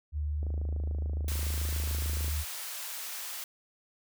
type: tone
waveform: sine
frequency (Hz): 74.5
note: D2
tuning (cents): +25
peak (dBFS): -29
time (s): 0.12-2.45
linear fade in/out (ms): 50
type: click train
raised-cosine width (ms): 2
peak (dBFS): -31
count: 51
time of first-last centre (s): 0.43-2.282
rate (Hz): 27
type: high-pass noise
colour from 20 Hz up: white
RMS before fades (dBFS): -39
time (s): 1.28-3.44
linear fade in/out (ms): 2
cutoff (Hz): 750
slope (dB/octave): 12
effects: none